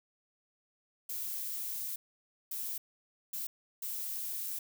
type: noise bursts at uneven times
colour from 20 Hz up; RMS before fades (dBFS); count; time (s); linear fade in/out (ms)
violet; -38; 4; 1.09-1.96 / 2.51-2.78 / 3.33-3.47 / 3.82-4.59; 5
effects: none